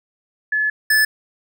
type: tone pair in turn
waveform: sine / square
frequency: 1717 / 1734.9 Hz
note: A6 / A6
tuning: -43 / -25 cents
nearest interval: unison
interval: 18 cents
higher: second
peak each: -16 / -13 dBFS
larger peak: second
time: 0.52-0.7 / 0.9-1.05 s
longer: first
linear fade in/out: 5 ms
effects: none